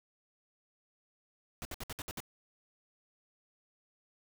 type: noise bursts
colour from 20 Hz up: pink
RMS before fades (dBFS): -41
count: 7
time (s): 1.62-2.203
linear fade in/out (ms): 0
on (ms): 31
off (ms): 61
effects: none